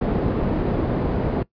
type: low-pass noise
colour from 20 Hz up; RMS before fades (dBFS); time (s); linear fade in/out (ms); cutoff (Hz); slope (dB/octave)
white; -22; 0.01-1.43; 5; 390; 12
effects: noise-tail reverb RT60 0.1 s tail -19 dB re dry + resampled to 11025 Hz